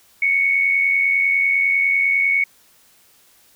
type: tone with amplitude modulation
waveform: sine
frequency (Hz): 2217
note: C#7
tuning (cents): 0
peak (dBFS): -12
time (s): 0.22-2.44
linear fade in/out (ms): 5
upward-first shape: sine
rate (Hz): 90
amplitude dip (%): 50
effects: white hiss -54 dBFS RMS until 3.55 s